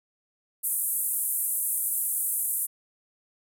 white band-pass noise, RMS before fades -28 dBFS, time 0.63-2.67 s, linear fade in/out 20 ms, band 8700 to 14000 Hz, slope 48 dB/octave, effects none

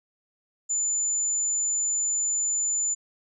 sine tone, 7040 Hz, A8, in tune, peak -23 dBFS, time 0.69-2.95 s, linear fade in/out 20 ms, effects none

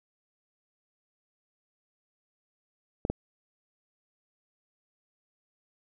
clicks, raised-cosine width 2 ms, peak -15 dBFS, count 2, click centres 3.051 / 3.1 s, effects none

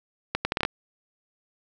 accelerating click train, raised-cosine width 0.3 ms, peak -8 dBFS, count 7, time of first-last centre 0.35-0.651 s, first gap 100 ms, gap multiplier 0.71, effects none

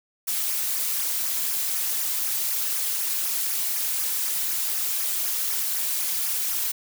blue noise with flanger, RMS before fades -26 dBFS, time 0.27-6.72 s, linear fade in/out 10 ms, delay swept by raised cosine 0.24 to 3.64 ms, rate 4 Hz, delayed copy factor -1, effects none

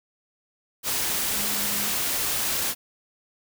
sine tone in noise, 206.6 Hz, G#3, 9 cents flat, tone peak -37 dBFS, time 1.32-1.93 s, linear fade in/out 50 ms, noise white, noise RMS -26 dBFS, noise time 0.83-2.75 s, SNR -14 dB, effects none

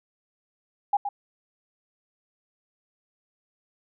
sine tone with echo, 811 Hz, G#5, 41 cents flat, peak -18 dBFS, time 0.93-0.97 s, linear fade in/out 5 ms, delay 120 ms, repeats 1, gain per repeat -8 dB, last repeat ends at 1.09 s, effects none

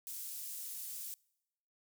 pink high-pass noise, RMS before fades -44 dBFS, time 0.07-1.14 s, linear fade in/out 0 ms, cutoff 9500 Hz, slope 12 dB/octave, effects noise-tail reverb RT60 0.9 s tail -26 dB re dry

